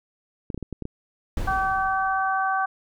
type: clicks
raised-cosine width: 3 ms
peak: -18 dBFS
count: 7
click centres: 0.502 / 0.545 / 0.577 / 0.627 / 0.727 / 0.823 / 0.854 s
type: noise with exponential decay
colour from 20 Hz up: brown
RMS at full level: -25 dBFS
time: 1.37-2.48 s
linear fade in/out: 2 ms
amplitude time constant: 240 ms
type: harmonic tone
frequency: 383.6 Hz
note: G4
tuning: 37 cents flat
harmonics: 2 / 3 / 4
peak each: -24 / -26 / -27 dBFS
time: 1.47-2.66 s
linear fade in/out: 10 ms
effects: none